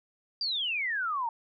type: exponential sweep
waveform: sine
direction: down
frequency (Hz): 4819 to 885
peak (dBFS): -28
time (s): 0.41-1.29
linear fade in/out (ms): 2
effects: none